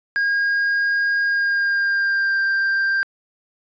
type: tone with pitch glide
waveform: triangle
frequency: 1628 to 1581.7 Hz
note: G#6 to G6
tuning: -35 to +15 cents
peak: -15 dBFS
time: 0.16-3.03 s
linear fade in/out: 0 ms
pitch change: -50 cents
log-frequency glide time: 1.23-2.4 s
effects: resampled to 16000 Hz